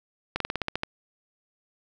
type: slowing click train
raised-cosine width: 0.3 ms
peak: -11 dBFS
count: 9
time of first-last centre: 0.36-0.834 s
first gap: 43 ms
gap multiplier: 1.09
effects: none